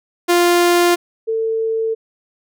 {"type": "tone pair in turn", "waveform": ["sawtooth", "sine"], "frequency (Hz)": [349.2, 447.3], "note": ["F4", "A4"], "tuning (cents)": [0, 28], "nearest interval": "major third", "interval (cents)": 428, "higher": "second", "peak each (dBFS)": [-7, -16], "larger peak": "first", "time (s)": [[0.28, 0.96], [1.27, 1.95]], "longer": "neither", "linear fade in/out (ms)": 20, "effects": []}